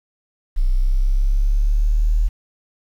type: exponential sweep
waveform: sine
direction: up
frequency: 30.72 to 39.83 Hz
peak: -13 dBFS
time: 0.56-2.29 s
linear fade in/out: 20 ms
effects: 8-bit